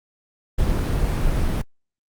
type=noise; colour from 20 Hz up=brown; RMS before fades=-20 dBFS; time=0.58-1.62 s; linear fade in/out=10 ms; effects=Opus 24 kbps